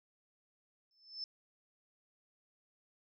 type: tone with exponential growth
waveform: sine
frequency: 5270 Hz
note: E8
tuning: 1 cent flat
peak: -36 dBFS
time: 0.91-1.24 s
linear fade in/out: 1 ms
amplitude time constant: 70 ms
effects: none